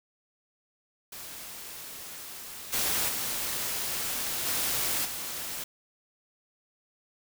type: noise with level steps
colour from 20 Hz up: white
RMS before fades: -42 / -28 / -32 / -29 / -36 dBFS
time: 1.12-5.64 s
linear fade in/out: 5 ms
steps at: 2.72 / 3.08 / 4.45 / 5.04 s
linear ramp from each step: 20 ms
effects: none